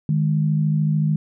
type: tone pair together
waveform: sine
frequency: 154.05 / 207.7 Hz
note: D#3 / G#3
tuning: -17 / 0 cents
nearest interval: perfect fourth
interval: 517 cents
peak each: -17 / -24 dBFS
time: 0.09-1.16 s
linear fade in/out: 2 ms
effects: none